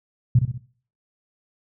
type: tone with echo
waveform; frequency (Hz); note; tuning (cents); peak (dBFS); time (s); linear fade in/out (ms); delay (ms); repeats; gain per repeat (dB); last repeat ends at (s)
sine; 123.47; B2; 0; -11; 0.35-0.39; 5; 63; 3; -6; 0.579
effects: noise-tail reverb RT60 0.5 s tail -20 dB re dry